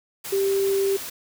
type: tone in noise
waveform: sine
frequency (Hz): 392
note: G4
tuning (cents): 0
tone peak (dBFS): -19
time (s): 0.32-0.97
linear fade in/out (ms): 10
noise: white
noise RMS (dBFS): -34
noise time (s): 0.24-1.1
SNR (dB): +12
effects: none